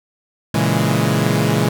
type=chord; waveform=sawtooth; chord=A# half-diminished seventh; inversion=none; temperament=equal; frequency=116.54 / 138.59 / 164.81 / 207.7 Hz; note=A#2 / C#3 / E3 / G#3; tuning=0 / 0 / 0 / 0 cents; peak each=-16 dBFS; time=0.54-1.69 s; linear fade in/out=5 ms; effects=none